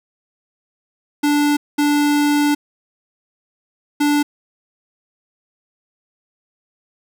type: tone bursts at uneven times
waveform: square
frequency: 292.5 Hz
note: D4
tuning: 7 cents flat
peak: -14 dBFS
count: 3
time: 1.23-1.57 / 1.78-2.55 / 4-4.23 s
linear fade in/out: 10 ms
effects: none